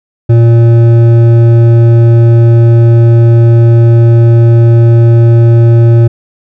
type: tone with hard clipping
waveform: sine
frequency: 116.54 Hz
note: A#2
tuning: in tune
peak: -3 dBFS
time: 0.29-6.08 s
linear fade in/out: 10 ms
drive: 9 dB
effects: none